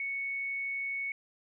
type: tone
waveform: sine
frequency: 2217 Hz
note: C#7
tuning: in tune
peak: -32 dBFS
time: 0-1.12 s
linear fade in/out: 2 ms
effects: none